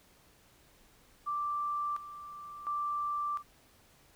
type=tone with tremolo; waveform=sine; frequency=1174.7 Hz; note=D6; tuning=in tune; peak=-31 dBFS; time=1.26-3.43 s; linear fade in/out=20 ms; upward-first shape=square; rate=0.71 Hz; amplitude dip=75%; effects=pink hiss -63 dBFS RMS until 4.15 s

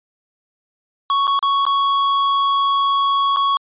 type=tone with dropouts; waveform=square; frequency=1111 Hz; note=C#6; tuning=4 cents sharp; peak=-15 dBFS; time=1.1-3.57 s; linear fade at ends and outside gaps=1 ms; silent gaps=1.27-1.277 / 1.391-1.427 / 1.653-1.665 / 3.362-3.369 s; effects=resampled to 8000 Hz

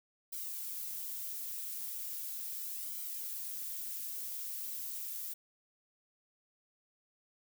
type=noise with flanger; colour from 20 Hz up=violet; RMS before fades=-41 dBFS; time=0.32-5.34 s; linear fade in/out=10 ms; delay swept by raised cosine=1.1 to 5.9 ms; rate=0.38 Hz; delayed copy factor=-0.55; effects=none

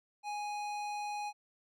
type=tone with hard clipping; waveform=sine; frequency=830 Hz; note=G#5; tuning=1 cent flat; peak=-38 dBFS; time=0.23-1.33 s; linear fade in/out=50 ms; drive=15 dB; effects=none

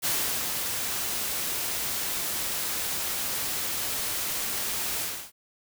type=noise with ADSR envelope; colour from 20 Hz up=white; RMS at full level=-26 dBFS; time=0.02-5.32 s; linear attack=33 ms; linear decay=370 ms; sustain=-4 dB; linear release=310 ms; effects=none

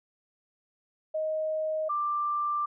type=tone pair in turn; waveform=sine; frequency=626 / 1181.7 Hz; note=D#5 / D6; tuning=+10 / +10 cents; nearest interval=major seventh; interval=1100 cents; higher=second; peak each=-27 / -26 dBFS; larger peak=second; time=1.14-1.89 / 1.89-2.66 s; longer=second; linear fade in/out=10 ms; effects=none

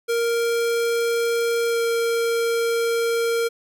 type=tone with pitch glide; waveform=square; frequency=466.2 to 463.5 Hz; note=A#4 to A#4; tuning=0 to -10 cents; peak=-20 dBFS; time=0.08-3.49 s; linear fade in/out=20 ms; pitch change=-10 cents; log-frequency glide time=1.67-1.81 s; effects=none

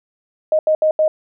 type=tone bursts at uneven times; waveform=sine; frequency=622.3 Hz; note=D#5; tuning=in tune; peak=-11 dBFS; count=4; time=0.52-0.59 / 0.67-0.75 / 0.82-0.91 / 0.99-1.08 s; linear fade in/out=2 ms; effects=none

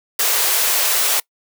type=high-pass noise; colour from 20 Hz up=white; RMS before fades=-17 dBFS; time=0.19-1.2 s; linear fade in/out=5 ms; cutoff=390 Hz; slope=48 dB/octave; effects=noise-tail reverb RT60 0.1 s tail -24 dB re dry

